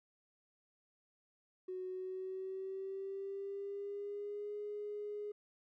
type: tone with pitch glide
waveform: triangle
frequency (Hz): 370 to 415.3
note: F#4 to G#4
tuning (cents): 0 to 0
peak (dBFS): -36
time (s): 1.68-5.32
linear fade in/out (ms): 10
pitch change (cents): +200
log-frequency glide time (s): 1.87-4.55
effects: tanh soft clip ceiling -38 dBFS